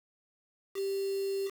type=tone with quantisation; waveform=sine; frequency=392 Hz; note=G4; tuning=in tune; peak=-30 dBFS; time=0.74-1.51 s; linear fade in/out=50 ms; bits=7; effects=none